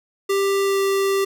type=tone with pitch glide; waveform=square; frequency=394.3 to 391.8 Hz; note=G4 to G4; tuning=+10 to -1 cents; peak=-18 dBFS; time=0.29-1.25 s; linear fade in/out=10 ms; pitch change=-11 cents; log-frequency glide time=0.64-0.79 s; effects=none